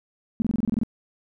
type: tone bursts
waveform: sine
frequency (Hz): 224.1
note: A3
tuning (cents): +32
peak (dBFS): -19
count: 10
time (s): 0.4-0.834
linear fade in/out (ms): 0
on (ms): 20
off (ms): 26
effects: none